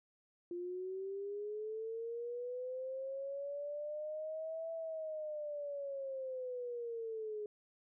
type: linear two-way sweep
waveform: sine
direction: up then down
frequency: 346.6 to 659.3 to 416.1 Hz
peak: -39 dBFS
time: 0.51-7.46 s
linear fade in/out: 2 ms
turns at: 4.72 s
effects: none